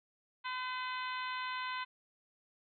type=harmonic tone; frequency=508 Hz; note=B4; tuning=49 cents sharp; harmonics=2 / 3 / 4 / 5 / 6 / 7 / 8; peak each=-39 / -43 / -45 / -47 / -49 / -50 / -51 dBFS; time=0.44-1.85 s; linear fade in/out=20 ms; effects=none